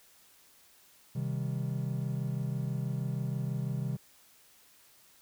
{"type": "chord", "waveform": "triangle", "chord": "C minor", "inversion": "none", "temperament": "just", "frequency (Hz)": [130.81, 156.98, 196.22], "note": ["C3", "Eb3", "G3"], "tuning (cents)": [0, 16, 2], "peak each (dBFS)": [-31, -34, -37], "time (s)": [1.15, 3.97], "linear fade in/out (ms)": 10, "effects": ["white hiss -61 dBFS RMS until 5.21 s"]}